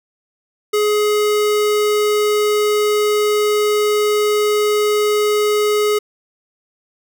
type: tone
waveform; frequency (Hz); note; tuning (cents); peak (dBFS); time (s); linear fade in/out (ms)
square; 420; G#4; +19; -14; 0.73-5.99; 10
effects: none